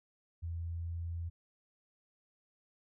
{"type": "tone with pitch glide", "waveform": "sine", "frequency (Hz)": [84, 84.54], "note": ["E2", "E2"], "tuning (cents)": [33, 44], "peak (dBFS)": -36, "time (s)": [0.42, 1.3], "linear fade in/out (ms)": 20, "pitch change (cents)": 11, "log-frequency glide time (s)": [0.53, 0.94], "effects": []}